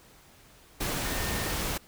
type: tone in noise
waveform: sine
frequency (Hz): 1819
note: A#6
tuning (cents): -43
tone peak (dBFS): -40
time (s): 1.05-1.53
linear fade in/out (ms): 10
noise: pink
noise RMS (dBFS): -31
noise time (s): 0.8-1.78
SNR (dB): -12
effects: pink hiss -56 dBFS RMS until 1.87 s